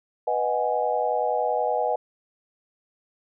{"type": "chord", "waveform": "sine", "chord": "G# minor seventh", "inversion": "first", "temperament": "equal", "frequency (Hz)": [493.9, 622.3, 740, 830.6], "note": ["B4", "D#5", "F#5", "G#5"], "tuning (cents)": [0, 0, 0, 0], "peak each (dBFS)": -27, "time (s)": [0.27, 1.96], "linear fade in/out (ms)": 5, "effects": []}